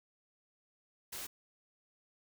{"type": "noise", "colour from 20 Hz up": "white", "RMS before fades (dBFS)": -43, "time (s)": [1.12, 1.27], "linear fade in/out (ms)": 10, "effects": []}